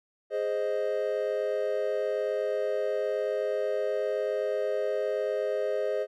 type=chord; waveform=triangle; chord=Ab major; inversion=none; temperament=equal; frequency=415.3 / 523.3 / 622.3 Hz; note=Ab4 / C5 / Eb5; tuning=0 / 0 / 0 cents; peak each=-29 dBFS; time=0.3-6.07 s; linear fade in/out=50 ms; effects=none